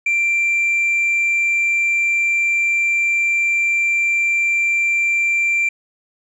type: tone with tanh clipping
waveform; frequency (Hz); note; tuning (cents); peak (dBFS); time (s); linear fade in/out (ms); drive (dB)
sine; 2359; D7; +7; -15; 0.06-5.69; 5; 1
effects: none